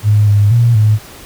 sine tone with pitch steps, 105 / 102.9 / 118 / 107.1 Hz, G#2 / G#2 / A#2 / A2, +19 / -16 / +22 / -46 cents, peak -6 dBFS, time 0.03-0.99 s, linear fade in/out 50 ms, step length 240 ms, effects pink hiss -35 dBFS RMS until 1.25 s

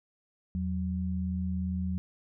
sine tone pair together, 82.41 / 185 Hz, E2 / F#3, 0 / 0 cents, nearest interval octave + major second, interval 1400 cents, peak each -32 / -31 dBFS, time 0.55-1.98 s, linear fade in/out 0 ms, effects none

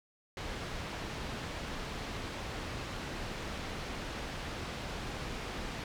pink low-pass noise, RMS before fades -40 dBFS, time 0.37-5.84 s, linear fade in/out 2 ms, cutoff 4500 Hz, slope 12 dB/octave, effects none

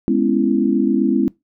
sine chord, C# minor seventh, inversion second, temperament just, 207.9 / 249.5 / 277.2 / 332.6 Hz, G#3 / B3 / C#4 / E4, +2 / +18 / 0 / +16 cents, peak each -19 dBFS, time 0.08-1.28 s, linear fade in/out 0 ms, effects noise-tail reverb RT60 0.2 s tail -22 dB re dry

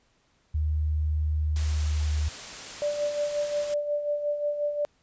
sine tone with pitch glide, 76.5 to 75.8 Hz, D#2 to D#2, -29 to -45 cents, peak -23 dBFS, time 0.54-2.29 s, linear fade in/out 10 ms, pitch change -16 cents, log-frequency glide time 1.43-1.97 s
white noise, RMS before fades -39 dBFS, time 1.56-3.74 s, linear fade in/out 0 ms
sine tone with tremolo, 587.3 Hz, D5, in tune, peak -23 dBFS, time 2.82-4.85 s, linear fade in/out 0 ms, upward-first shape sine, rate 5.6 Hz, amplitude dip 55%
effects pink hiss -67 dBFS RMS until 5.02 s + resampled to 16000 Hz

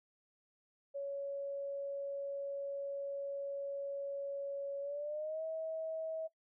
sine tone with pitch glide, 559 to 642.1 Hz, C#5 to E5, +14 to -46 cents, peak -37 dBFS, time 0.94-6.28 s, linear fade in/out 20 ms, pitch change +240 cents, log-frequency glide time 4.81-5.43 s, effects noise-tail reverb RT60 0.1 s tail -18 dB re dry

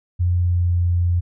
sine tone with pitch glide, 88.5 to 87.48 Hz, F2 to F2, +23 to +3 cents, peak -15 dBFS, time 0.19-1.21 s, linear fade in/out 20 ms, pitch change -20 cents, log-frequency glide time 0.33-0.77 s, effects none

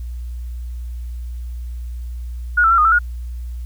sine tone with pitch steps, 1444 / 1329 / 1363 / 1231 / 1328 / 1436 Hz, F#6 / E6 / F6 / D#6 / E6 / F6, -43 / +14 / -43 / -19 / +12 / +48 cents, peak -10 dBFS, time 2.57-2.99 s, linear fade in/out 10 ms, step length 70 ms, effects added 60 Hz sine -25 dBFS peak until 3.65 s + white hiss -55 dBFS RMS until 3.65 s

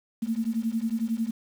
sine beating tone pair, 221.1 / 232.1 Hz, A3 / A#3, +9 / -7 cents, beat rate 11 Hz, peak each -28 / -28 dBFS, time 0.22-1.31 s, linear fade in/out 10 ms, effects 8-bit

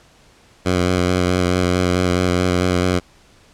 10% pulse tone with vibrato, 90.3 Hz, F#2, 42 cents flat, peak -7 dBFS, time 0.65-3 s, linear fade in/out 20 ms, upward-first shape square, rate 4.6 Hz, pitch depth 20 cents each way, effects pink hiss -51 dBFS RMS until 3.53 s + low-pass 8000 Hz 12 dB/octave

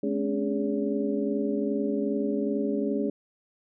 sine tone cluster, 212.4 / 261.6 / 284.1 / 412 / 568 Hz, G#3 / C4 / C#4 / G#4 / C#5, +39 / 0 / +43 / -14 / +42 cents, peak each -30 / -35 / -29 / -30 / -35 dBFS, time 0.03-3.1 s, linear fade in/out 5 ms, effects none

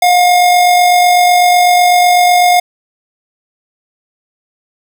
square tone with amplitude modulation, 714 Hz, F5, 38 cents sharp, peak -5 dBFS, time 0.02-2.6 s, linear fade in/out 5 ms, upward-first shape sine, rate 48 Hz, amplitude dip 30%, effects none

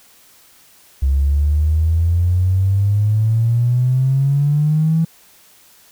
triangle exponential sweep, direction up, 66.6 to 164.81 Hz, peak -8 dBFS, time 1.02-5.05 s, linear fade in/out 10 ms, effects tanh soft clip ceiling -10 dBFS + white hiss -49 dBFS RMS until 5.91 s

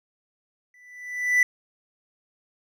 triangle tone with exponential growth, 1982 Hz, B6, 6 cents sharp, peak -12 dBFS, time 0.74-1.43 s, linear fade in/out 2 ms, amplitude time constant 150 ms, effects none

